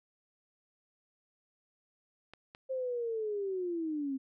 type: clicks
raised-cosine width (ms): 0.3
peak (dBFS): -32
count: 2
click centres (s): 2.336 / 2.549
type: linear sweep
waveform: sine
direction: down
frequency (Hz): 531 to 261.6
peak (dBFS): -32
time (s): 2.69-4.18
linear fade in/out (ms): 20
effects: none